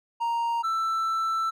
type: tone pair in turn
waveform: triangle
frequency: 932.3 / 1328.8 Hz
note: A#5 / E6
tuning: 0 / +13 cents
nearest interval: tritone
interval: 613 cents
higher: second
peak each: -22 dBFS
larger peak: neither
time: 0.2-0.63 / 0.63-1.51 s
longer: second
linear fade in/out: 20 ms
effects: none